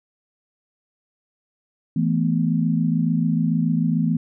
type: chord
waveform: sine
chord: E suspended fourth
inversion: none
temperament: equal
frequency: 164.81 / 220 / 246.9 Hz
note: E3 / A3 / B3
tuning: 0 / 0 / 0 cents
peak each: -20 / -23 / -23 dBFS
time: 1.96-4.17 s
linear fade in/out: 5 ms
effects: none